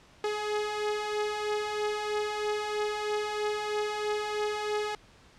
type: beating tone pair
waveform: sawtooth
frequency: 418.4 / 421.5 Hz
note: G#4 / G#4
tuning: +13 / +26 cents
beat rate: 3.1 Hz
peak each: -32 / -26 dBFS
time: 0.24-4.95 s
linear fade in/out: 2 ms
effects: pink hiss -57 dBFS RMS until 5.38 s + low-pass 6000 Hz 12 dB/octave